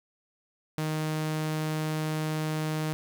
sawtooth tone, 155.56 Hz, D#3, in tune, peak -24 dBFS, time 0.78-2.93 s, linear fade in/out 0 ms, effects 10-bit

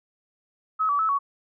sine tone with pitch steps, 1283 / 1147 / 1303 / 1121 Hz, E6 / D6 / E6 / C#6, -47 / -41 / -20 / +19 cents, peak -20 dBFS, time 0.79-1.19 s, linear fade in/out 20 ms, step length 100 ms, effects none

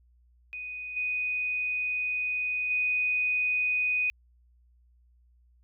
sine tone with level steps, 2489 Hz, D#7, in tune, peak -35 / -27 / -24 dBFS, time 0.53-4.1 s, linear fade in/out 0 ms, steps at 0.96 / 2.7 s, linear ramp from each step 10 ms, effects added 60 Hz sine -59 dBFS peak until 5.63 s

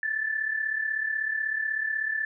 sine tone pair together, 1723.8 / 1760 Hz, A6 / A6, -36 / 0 cents, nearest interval unison, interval 36 cents, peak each -32 / -27 dBFS, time 0.03-2.25 s, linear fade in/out 2 ms, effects none

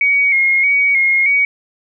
sine tone with vibrato, 2200 Hz, C#7, 14 cents flat, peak -10 dBFS, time 0.01-1.45 s, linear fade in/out 2 ms, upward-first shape square, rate 1.6 Hz, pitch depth 41 cents each way, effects none

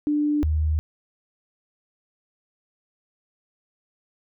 sine tone pair in turn, 296.4 / 77.31 Hz, D4 / D#2, +16 / -11 cents, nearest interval octave + major seventh, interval 2327 cents, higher first, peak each -19 dBFS, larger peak neither, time 0.07-0.43 / 0.43-0.79 s, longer neither, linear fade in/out 0 ms, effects none

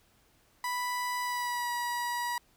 30% pulse tone with pitch glide, 987.8 to 964.7 Hz, B5 to B5, 0 to -41 cents, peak -28 dBFS, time 0.64-2.38 s, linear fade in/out 2 ms, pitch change -41 cents, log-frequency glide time 1.22-1.71 s, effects pink hiss -66 dBFS RMS until 2.56 s

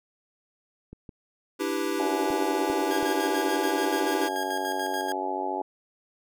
clicks, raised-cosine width 3 ms, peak -29 dBFS, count 5, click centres 0.93 / 1.092 / 2.304 / 2.7 / 3.028 s
square chord, E minor seventh, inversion third, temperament equal, 293.7 / 329.6 / 392 / 493.9 Hz, D4 / E4 / G4 / B4, 0 / 0 / 0 / 0 cents, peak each -33 / -32 / -31 / -36 dBFS, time 1.59-4.29 s, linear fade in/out 20 ms
harmonic tone, 94.4 Hz, F#2, 35 cents sharp, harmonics 3 / 4 / 5 / 6 / 7 / 8 / 9, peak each -37 / -34 / -40 / -39 / -36 / -38 / -30 dBFS, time 1.99-5.62 s, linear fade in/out 5 ms
sawtooth tone with tremolo, 1631 Hz, G#6, 32 cents flat, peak -28 dBFS, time 2.91-5.12 s, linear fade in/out 0 ms, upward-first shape square, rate 6.9 Hz, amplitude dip 55%
effects none

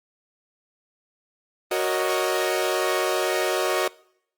sawtooth chord, D# minor seventh, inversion first, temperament equal, 370 / 466.2 / 554.4 / 622.3 Hz, F#4 / A#4 / C#5 / D#5, 0 / 0 / 0 / 0 cents, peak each -21 / -25 / -25 / -23 dBFS, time 1.71-3.88 s, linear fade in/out 5 ms, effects noise-tail reverb RT60 0.7 s tail -23 dB re dry + Opus 32 kbps

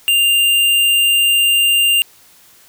square tone, 2794 Hz, F7, in tune, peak -11 dBFS, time 0.08-2.02 s, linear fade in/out 0 ms, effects white hiss -47 dBFS RMS until 2.68 s

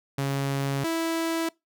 sawtooth tone pair in turn, 138.2 / 328.7 Hz, C#3 / E4, -5 / -5 cents, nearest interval octave + minor third, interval 1500 cents, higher second, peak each -21 dBFS, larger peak neither, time 0.18-0.84 / 0.84-1.49 s, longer first, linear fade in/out 5 ms, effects noise-tail reverb RT60 0.2 s tail -24 dB re dry

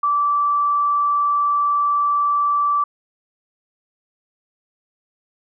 sine tone, 1162 Hz, D6, 19 cents flat, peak -15 dBFS, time 0.03-2.84 s, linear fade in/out 5 ms, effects none

